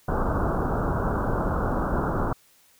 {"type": "low-pass noise", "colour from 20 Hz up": "pink", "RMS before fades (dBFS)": -25, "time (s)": [0.08, 2.33], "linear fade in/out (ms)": 5, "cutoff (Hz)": 1500, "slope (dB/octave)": 96, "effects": ["white hiss -59 dBFS RMS until 2.79 s"]}